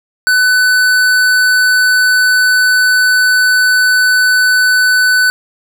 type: tone with hard clipping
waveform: sine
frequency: 1500 Hz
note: F#6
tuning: 23 cents sharp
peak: -9 dBFS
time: 0.27-5.3 s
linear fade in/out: 0 ms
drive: 15 dB
effects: none